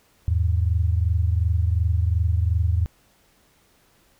sine tone pair together, 81.07 / 103.83 Hz, E2 / G#2, -28 / 0 cents, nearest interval major third, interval 428 cents, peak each -19 / -23 dBFS, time 0.28-2.86 s, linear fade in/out 0 ms, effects pink hiss -60 dBFS RMS until 4.19 s

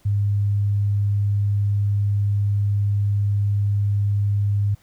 sine tone, 101.7 Hz, G#2, 36 cents flat, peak -17 dBFS, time 0.05-4.75 s, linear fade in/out 10 ms, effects pink hiss -58 dBFS RMS until 4.82 s

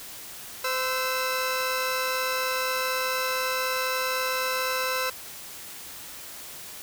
15% pulse tone pair together, 514.6 / 1318.5 Hz, C5 / E6, -29 / 0 cents, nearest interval octave + major third, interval 1629 cents, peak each -21 / -23 dBFS, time 0.64-5.1 s, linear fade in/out 5 ms, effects white hiss -41 dBFS RMS until 6.82 s

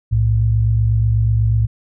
sine tone pair together, 61.74 / 109.89 Hz, B1 / A2, 0 / -2 cents, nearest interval minor seventh, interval 998 cents, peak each -18 / -13 dBFS, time 0.11-1.67 s, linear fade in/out 20 ms, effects none

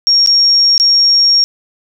sine tone with dropouts, 5560 Hz, F8, 9 cents flat, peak -6 dBFS, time 0.07-1.44 s, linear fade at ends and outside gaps 0 ms, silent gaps 0.262-0.273 / 0.779-0.799 s, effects none

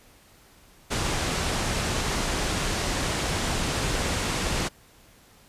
pink low-pass noise, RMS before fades -27 dBFS, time 0.9-4.69 s, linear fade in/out 20 ms, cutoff 9000 Hz, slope 24 dB/octave, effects pink hiss -55 dBFS RMS until 5.48 s + resampled to 32000 Hz

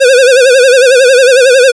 square tone with vibrato, 513 Hz, C5, 34 cents flat, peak -3 dBFS, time 0-1.72 s, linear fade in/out 20 ms, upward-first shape sine, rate 11 Hz, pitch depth 110 cents each way, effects resampled to 22050 Hz

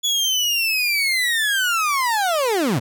30% pulse linear sweep, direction down, 3418 to 98.1 Hz, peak -15 dBFS, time 0.03-2.8 s, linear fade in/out 20 ms, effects none

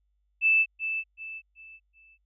sine tone with echo, 2637 Hz, E7, in tune, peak -18 dBFS, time 0.41-0.66 s, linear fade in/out 50 ms, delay 380 ms, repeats 4, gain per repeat -9 dB, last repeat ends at 2.18 s, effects added 50 Hz sine -69 dBFS peak until 2.25 s

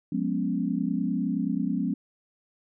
sine chord, C# dominant seventh, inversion first, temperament equal with one note detuned, 178.8 / 207.7 / 246.9 / 277.2 Hz, E#3 / G#3 / B3 / C#4, +41 / 0 / 0 / 0 cents, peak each -30 dBFS, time 0.12-1.94 s, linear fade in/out 5 ms, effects none

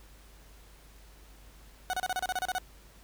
30% pulse tone bursts, 740 Hz, F#5, in tune, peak -26 dBFS, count 11, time 1.9-2.583 s, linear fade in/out 0 ms, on 33 ms, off 32 ms, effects added 50 Hz sine -53 dBFS peak until 3.03 s + pink hiss -58 dBFS RMS until 3.03 s

